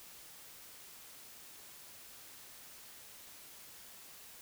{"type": "silence", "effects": ["white hiss -54 dBFS RMS until 4.41 s"]}